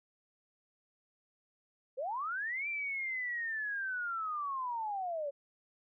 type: linear two-way sweep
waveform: sine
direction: up then down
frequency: 480 to 2372 to 549 Hz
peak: -34 dBFS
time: 1.97-5.31 s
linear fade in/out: 20 ms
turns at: 2.68 s
effects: none